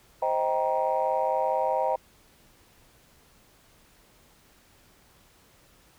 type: chord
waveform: sine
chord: C minor seventh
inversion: none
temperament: just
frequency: 523.3 / 627.9 / 784.9 / 941.9 Hz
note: C5 / Eb5 / G5 / Bb5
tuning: 0 / +16 / +2 / +18 cents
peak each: -28 dBFS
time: 0.22-1.96 s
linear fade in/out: 5 ms
effects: tanh soft clip ceiling -14 dBFS + pink hiss -59 dBFS RMS until 5.98 s